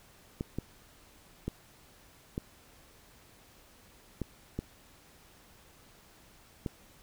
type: clicks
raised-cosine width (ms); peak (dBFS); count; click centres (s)
3; -20; 7; 0.409 / 0.586 / 1.48 / 2.379 / 4.217 / 4.59 / 6.662
effects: pink hiss -59 dBFS RMS until 7.02 s